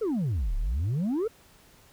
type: exponential two-way sweep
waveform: sine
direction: down then up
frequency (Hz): 476.8 to 32.7 to 476.8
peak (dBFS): -22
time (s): 0.01-1.28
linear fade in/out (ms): 10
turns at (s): 0.56
effects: tanh soft clip ceiling -24 dBFS + pink hiss -57 dBFS RMS until 1.92 s